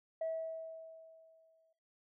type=tone with exponential decay; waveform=sine; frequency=648 Hz; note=E5; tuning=30 cents flat; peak=-32 dBFS; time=0.21-1.73 s; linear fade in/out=5 ms; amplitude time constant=330 ms; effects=noise-tail reverb RT60 0.3 s tail -17 dB re dry + tanh soft clip ceiling -31 dBFS